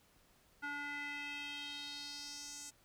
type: tone with band-pass filter sweep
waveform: square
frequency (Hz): 288.4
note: D4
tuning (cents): -31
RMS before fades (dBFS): -45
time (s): 0.62-2.71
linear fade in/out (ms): 20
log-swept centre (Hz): 1500 to 7400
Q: 3.2
effects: pink hiss -69 dBFS RMS until 2.84 s